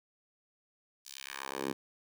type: tone with high-pass filter sweep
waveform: 10% pulse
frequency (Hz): 68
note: C#2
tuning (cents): -33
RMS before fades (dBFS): -40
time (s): 1.05-1.73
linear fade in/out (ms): 10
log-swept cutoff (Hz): 5900 to 240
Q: 1.2
effects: none